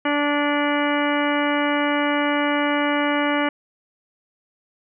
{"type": "harmonic tone", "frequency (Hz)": 291.1, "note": "D4", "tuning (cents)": -15, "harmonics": [1, 2, 3, 4, 5, 6, 7, 8, 10], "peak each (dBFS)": [-22, -25, -27, -28, -29, -30, -30, -31, -32], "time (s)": [0.05, 3.49], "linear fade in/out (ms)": 5, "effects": []}